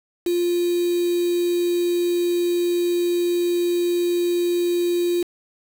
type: tone with quantisation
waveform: sine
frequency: 349.2 Hz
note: F4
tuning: in tune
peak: -18 dBFS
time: 0.26-5.23 s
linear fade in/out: 5 ms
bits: 5
effects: none